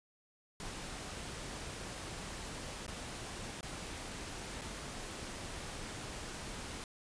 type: noise with dropouts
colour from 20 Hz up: pink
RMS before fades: -44 dBFS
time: 0.6-6.84 s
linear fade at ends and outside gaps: 1 ms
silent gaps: 2.865-2.879 / 3.609-3.629 / 4.613-4.617 s
effects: resampled to 22050 Hz